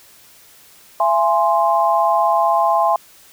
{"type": "chord", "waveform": "sine", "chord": "E augmented", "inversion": "none", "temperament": "equal with one note detuned", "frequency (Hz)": [674.7, 830.6, 1046.5], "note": ["E5", "G#5", "B#5"], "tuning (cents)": [40, 0, 0], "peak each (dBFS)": -17, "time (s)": [1, 2.96], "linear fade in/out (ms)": 2, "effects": ["white hiss -47 dBFS RMS until 3.32 s"]}